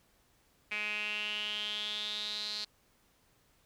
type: tone with band-pass filter sweep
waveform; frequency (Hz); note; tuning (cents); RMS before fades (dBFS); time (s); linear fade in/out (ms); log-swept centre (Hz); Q
sawtooth; 210; G#3; +19; -37; 0.71-2.65; 10; 2400 to 4300; 8.2
effects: pink hiss -69 dBFS RMS until 3.65 s